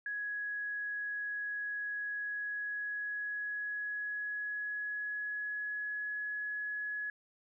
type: tone with pitch glide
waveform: sine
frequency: 1671 to 1688.5 Hz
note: G#6 to G#6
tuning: +10 to +28 cents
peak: -35 dBFS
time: 0.06-7.1 s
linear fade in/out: 2 ms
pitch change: +18 cents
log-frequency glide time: 2.06-6.13 s
effects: none